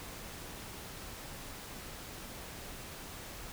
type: silence
effects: pink hiss -46 dBFS RMS until 3.52 s